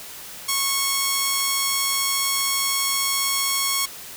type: tone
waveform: 5% pulse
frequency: 1099 Hz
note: C#6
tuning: 15 cents flat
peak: -8 dBFS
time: 0.48-3.86 s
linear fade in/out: 10 ms
effects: white hiss -38 dBFS RMS until 4.16 s